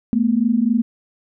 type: tone pair together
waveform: sine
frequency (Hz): 219.3 / 243.2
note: A3 / B3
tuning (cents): -6 / -26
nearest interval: major second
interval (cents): 180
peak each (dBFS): -17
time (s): 0.13-0.82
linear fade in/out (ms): 0
effects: none